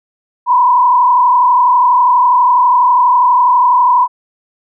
sine tone with frequency modulation, 987.8 Hz, B5, in tune, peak -6 dBFS, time 0.46-4.08 s, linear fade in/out 50 ms, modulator 32.2 Hz, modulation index 1.2, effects none

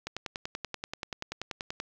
click train, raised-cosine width 0.2 ms, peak -17 dBFS, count 19, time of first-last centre 0.07-1.801 s, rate 10.4 Hz, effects low-pass 7000 Hz 12 dB/octave + 8-bit

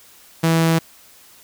sawtooth tone, 163.8 Hz, E3, 11 cents flat, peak -10 dBFS, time 0.43-0.79 s, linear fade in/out 10 ms, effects white hiss -48 dBFS RMS until 1.43 s

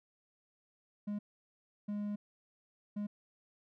triangle tone bursts at uneven times, 206.6 Hz, G#3, 9 cents flat, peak -33 dBFS, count 3, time 1.07-1.19 / 1.88-2.16 / 2.96-3.07 s, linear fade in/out 10 ms, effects none

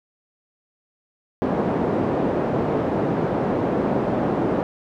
pink band-pass noise, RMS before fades -22 dBFS, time 1.42-4.63 s, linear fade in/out 0 ms, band 200 to 650 Hz, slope 12 dB/octave, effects none

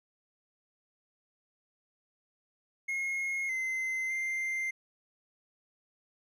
triangle tone with pitch steps, 2156 / 2065 / 2091 Hz, C#7 / C7 / C7, -49 / -23 / -2 cents, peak -29 dBFS, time 2.88-4.71 s, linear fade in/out 10 ms, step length 610 ms, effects none

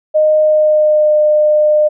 sine tone with pitch glide, 616 to 605.1 Hz, D#5 to D#5, -17 to -48 cents, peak -7 dBFS, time 0.14-1.89 s, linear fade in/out 20 ms, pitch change -31 cents, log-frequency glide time 0.41-1.18 s, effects none

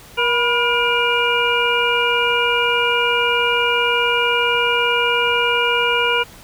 harmonic tone with a mistuned harmonic, 475.4 Hz, A#4, 34 cents sharp, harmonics 1 / 2 / 3 / 5 / 6, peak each -21 / -21 / -21 / -21 / -21 dBFS, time 0.17-6.24 s, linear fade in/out 20 ms, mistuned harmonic 2, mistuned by +55 cents, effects pink hiss -42 dBFS RMS until 6.43 s

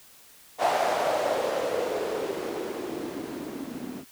violet noise with low-pass filter sweep, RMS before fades -29 dBFS, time 0.58-4.05 s, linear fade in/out 50 ms, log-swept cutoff 730 to 240 Hz, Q 4.1, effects white hiss -53 dBFS RMS until 4.11 s

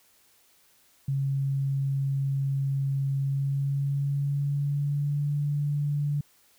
sine tone with pitch glide, 137.3 to 145.46 Hz, C#3 to D3, -16 to -16 cents, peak -24 dBFS, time 1.08-6.21 s, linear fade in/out 5 ms, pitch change +100 cents, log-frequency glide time 3.18-5.33 s, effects white hiss -62 dBFS RMS until 6.58 s

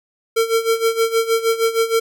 square tone with tremolo, 453.9 Hz, A#4, 46 cents flat, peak -13 dBFS, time 0.36-2 s, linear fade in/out 10 ms, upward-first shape sine, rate 6.4 Hz, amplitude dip 80%, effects none

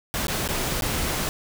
pink noise with dropouts, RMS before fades -26 dBFS, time 0.14-1.29 s, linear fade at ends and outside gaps 0 ms, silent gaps 0.269-0.282 / 0.477-0.488 / 0.81-0.822 s, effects none

